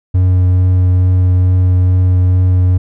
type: tone with vibrato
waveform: triangle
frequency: 91.4 Hz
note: F#2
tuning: 21 cents flat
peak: -5 dBFS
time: 0.14-2.78 s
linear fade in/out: 10 ms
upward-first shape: triangle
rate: 2.3 Hz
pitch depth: 11 cents each way
effects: none